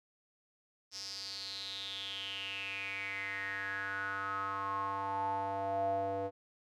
square tone with band-pass filter sweep, 98 Hz, G2, in tune, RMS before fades -38 dBFS, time 0.91-6.31 s, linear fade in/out 50 ms, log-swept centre 5400 to 570 Hz, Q 7.7, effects none

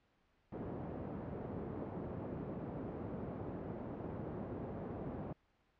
pink band-pass noise, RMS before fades -44 dBFS, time 0.52-5.33 s, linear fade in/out 5 ms, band 110 to 580 Hz, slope 12 dB/octave, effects pink hiss -75 dBFS RMS until 5.79 s + low-pass 3000 Hz 12 dB/octave

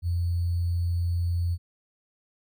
sine tone with sample-and-hold, 86.5 Hz, F2, 16 cents flat, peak -23 dBFS, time 0.02-1.58 s, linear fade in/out 50 ms, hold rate 4410 Hz, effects none

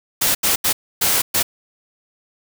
white noise bursts at uneven times, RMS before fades -17 dBFS, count 5, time 0.21-0.35 / 0.43-0.56 / 0.64-0.73 / 1.01-1.22 / 1.34-1.43 s, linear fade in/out 10 ms, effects none

